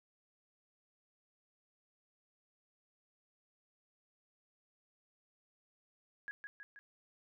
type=tone with echo; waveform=sine; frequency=1661.2 Hz; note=G#6; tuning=in tune; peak=-40 dBFS; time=6.28-6.31 s; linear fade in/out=0 ms; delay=160 ms; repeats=3; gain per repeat=-4 dB; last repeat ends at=6.79 s; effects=none